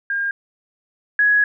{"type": "tone pair in turn", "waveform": "sine", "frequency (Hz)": [1612, 1672.6], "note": ["G6", "G#6"], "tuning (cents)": [48, 12], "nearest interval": "minor second", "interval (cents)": 64, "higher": "second", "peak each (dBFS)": [-19, -12], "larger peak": "second", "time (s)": [[0.1, 0.31], [1.19, 1.44]], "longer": "second", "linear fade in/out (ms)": 2, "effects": []}